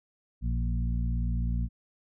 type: harmonic tone with a mistuned harmonic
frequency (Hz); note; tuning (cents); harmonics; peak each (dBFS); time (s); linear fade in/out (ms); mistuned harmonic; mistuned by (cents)
58.27; A#1; 0; 1 / 2 / 3 / 4; -27 / -33 / -37 / -39; 0.41-1.69; 50; 2; +26
effects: none